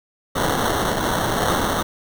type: noise with sample-and-hold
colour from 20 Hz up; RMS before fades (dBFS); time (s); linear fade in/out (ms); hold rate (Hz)
violet; -21; 0.35-1.83; 10; 2450
effects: none